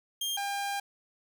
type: tone pair in turn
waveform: sawtooth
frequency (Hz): 3206 / 801.5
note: G7 / G5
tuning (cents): +38 / +38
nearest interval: 2 octaves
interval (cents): 2400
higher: first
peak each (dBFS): -27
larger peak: neither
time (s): 0.21-0.37 / 0.37-0.8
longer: second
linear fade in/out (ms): 5
effects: none